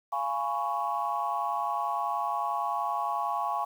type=chord; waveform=sine; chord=C# dominant seventh; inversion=first; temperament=just; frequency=693 / 831.5 / 997.9 / 1108.7 Hz; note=E#5 / G#5 / B5 / C#6; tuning=-14 / +2 / +18 / 0 cents; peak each=-34 / -31 / -35 / -31 dBFS; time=0.12-3.65 s; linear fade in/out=10 ms; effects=tanh soft clip ceiling -18 dBFS + 9-bit